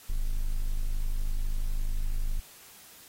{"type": "tone", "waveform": "triangle", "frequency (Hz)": 25.96, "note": "G#0", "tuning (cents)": 0, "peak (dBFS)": -23, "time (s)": [0.09, 2.4], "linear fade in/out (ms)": 10, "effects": ["white hiss -52 dBFS RMS until 3.08 s", "AAC 48 kbps"]}